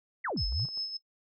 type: exponential two-way sweep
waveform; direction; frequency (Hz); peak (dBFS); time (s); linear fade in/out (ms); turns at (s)
sine; down then up; 2217 to 41 to 149.9; -30; 0.24-0.66; 10; 0.46
type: clicks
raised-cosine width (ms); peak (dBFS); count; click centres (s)
1; -40; 7; 0.302 / 0.363 / 0.524 / 0.597 / 0.653 / 0.687 / 0.775
type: tone with tremolo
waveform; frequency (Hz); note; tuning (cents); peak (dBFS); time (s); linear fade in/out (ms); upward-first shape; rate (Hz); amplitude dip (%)
sine; 5200; E8; -24; -31; 0.37-0.97; 5; sine; 5.2; 60
effects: noise-tail reverb RT60 0.1 s tail -17 dB re dry